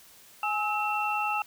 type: tone cluster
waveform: sine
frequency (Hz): 836 / 1294 / 2705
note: G#5 / E6 / E7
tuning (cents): +11 / -32 / +44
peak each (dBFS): -29 / -31 / -31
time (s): 0.43-1.42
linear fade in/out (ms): 2
effects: white hiss -54 dBFS RMS until 1.46 s